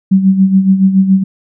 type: tone with tremolo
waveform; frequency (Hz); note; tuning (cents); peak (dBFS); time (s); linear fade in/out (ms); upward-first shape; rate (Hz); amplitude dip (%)
sine; 191.5; G3; -40; -3; 0.11-1.24; 10; sine; 7.1; 65
effects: none